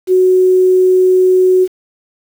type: tone with quantisation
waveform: sine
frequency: 370 Hz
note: F#4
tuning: in tune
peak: -6 dBFS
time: 0.07-1.68 s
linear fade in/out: 50 ms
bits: 6
effects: none